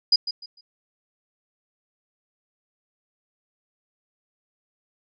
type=tone with echo; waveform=sine; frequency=4913 Hz; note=D#8; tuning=23 cents flat; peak=-13 dBFS; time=0.12-0.16 s; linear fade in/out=5 ms; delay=150 ms; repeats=3; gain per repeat=-12 dB; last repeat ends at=0.61 s; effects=none